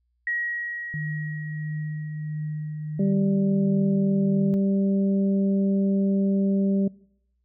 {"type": "tone with exponential decay", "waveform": "sine", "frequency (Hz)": 1901, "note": "A#6", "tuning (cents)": 33, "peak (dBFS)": -23, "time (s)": [0.27, 3.13], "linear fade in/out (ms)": 2, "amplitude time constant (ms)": 620}
{"type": "tone with tremolo", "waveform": "sine", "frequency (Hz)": 152.6, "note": "D#3", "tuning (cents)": -33, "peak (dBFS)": -26, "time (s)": [0.94, 4.54], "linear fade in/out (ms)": 0, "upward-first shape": "triangle", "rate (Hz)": 1.5, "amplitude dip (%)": 35}
{"type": "harmonic tone", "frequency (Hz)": 196, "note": "G3", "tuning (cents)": 0, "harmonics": [1, 2, 3], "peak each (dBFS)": [-20, -30, -34], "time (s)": [2.99, 6.88], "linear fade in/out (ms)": 5}
{"effects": ["noise-tail reverb RT60 0.7 s tail -23 dB re dry", "added 60 Hz sine -68 dBFS peak until 7.44 s"]}